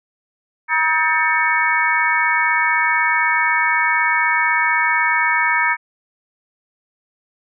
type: harmonic tone with a mistuned harmonic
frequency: 318 Hz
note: D#4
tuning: 38 cents sharp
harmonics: 3 / 4 / 5 / 6 / 7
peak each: -20 / -23 / -22 / -20 / -19 dBFS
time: 0.68-5.77 s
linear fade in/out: 50 ms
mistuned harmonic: 6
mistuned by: -110 cents
effects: none